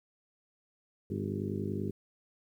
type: harmonic tone with a mistuned harmonic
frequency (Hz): 50.2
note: G1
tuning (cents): +42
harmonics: 2 / 3 / 4 / 5 / 6 / 7 / 8 / 9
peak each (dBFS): -38 / -42 / -37 / -42 / -41 / -41 / -41 / -50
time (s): 1.1-1.91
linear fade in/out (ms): 5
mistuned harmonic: 7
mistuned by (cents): +61
effects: 11-bit